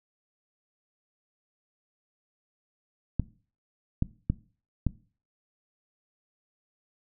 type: clicks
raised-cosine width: 5 ms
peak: -12 dBFS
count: 4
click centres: 3.197 / 4.024 / 4.3 / 4.867 s
effects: noise-tail reverb RT60 0.4 s tail -19 dB re dry